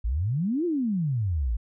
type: exponential two-way sweep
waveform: sine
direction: up then down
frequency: 50.8 to 362 to 51.4 Hz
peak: -23 dBFS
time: 0.04-1.57 s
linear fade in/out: 10 ms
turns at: 0.65 s
effects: none